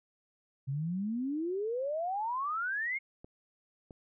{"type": "exponential sweep", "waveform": "sine", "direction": "up", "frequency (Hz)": [130.4, 2200], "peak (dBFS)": -31, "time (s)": [0.67, 2.99], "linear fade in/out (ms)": 20}
{"type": "clicks", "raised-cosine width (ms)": 2, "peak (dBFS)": -35, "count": 2, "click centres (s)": [3.245, 3.908]}
{"effects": []}